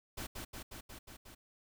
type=noise with echo; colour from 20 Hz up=pink; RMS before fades=-42 dBFS; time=0.17-0.27 s; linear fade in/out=10 ms; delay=180 ms; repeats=6; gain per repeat=-2 dB; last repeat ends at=1.35 s; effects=none